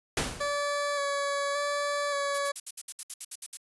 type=noise with exponential decay; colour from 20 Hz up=pink; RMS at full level=-25 dBFS; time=0.17-0.63 s; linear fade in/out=2 ms; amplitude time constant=98 ms
type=tone with vibrato; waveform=20% pulse; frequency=571 Hz; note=D5; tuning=49 cents flat; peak=-23 dBFS; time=0.4-2.52 s; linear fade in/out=10 ms; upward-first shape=square; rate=0.87 Hz; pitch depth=18 cents each way
type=noise bursts; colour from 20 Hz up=violet; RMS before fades=-32 dBFS; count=12; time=2.34-3.572 s; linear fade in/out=5 ms; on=44 ms; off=64 ms
effects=resampled to 24000 Hz